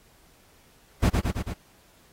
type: noise with echo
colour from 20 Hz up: brown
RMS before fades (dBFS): -18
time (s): 1.02-1.1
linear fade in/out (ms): 20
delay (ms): 110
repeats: 4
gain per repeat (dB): -3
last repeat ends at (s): 1.54
effects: pink hiss -59 dBFS RMS until 2.12 s + AAC 48 kbps